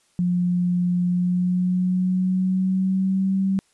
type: tone with pitch glide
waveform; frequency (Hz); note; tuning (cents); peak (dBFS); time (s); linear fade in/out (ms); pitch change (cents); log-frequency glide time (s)
sine; 177.7 to 192.67; F3 to G3; +30 to -30; -18; 0.19-3.59; 0; +140; 1.06-3.42
effects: white hiss -63 dBFS RMS until 3.73 s + resampled to 24000 Hz